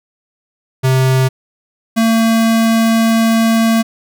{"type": "tone pair in turn", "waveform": "square", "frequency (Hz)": [130.81, 226.1], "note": ["C3", "A3"], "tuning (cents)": [0, 47], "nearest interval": "major sixth", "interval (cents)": 947, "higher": "second", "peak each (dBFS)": -10, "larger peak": "neither", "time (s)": [[0.83, 1.29], [1.96, 3.83]], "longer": "second", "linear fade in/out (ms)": 20, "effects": []}